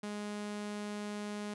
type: tone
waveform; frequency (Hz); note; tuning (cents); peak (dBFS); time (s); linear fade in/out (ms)
sawtooth; 207.7; G#3; 0; -34; 0.03-1.54; 5
effects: resampled to 24000 Hz